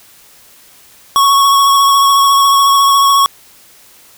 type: tone with vibrato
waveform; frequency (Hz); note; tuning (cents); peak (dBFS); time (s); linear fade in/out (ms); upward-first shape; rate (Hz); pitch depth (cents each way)
square; 1108.7; C#6; 0; -7; 1.16-3.26; 0; triangle; 14; 25
effects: white hiss -43 dBFS RMS until 4.17 s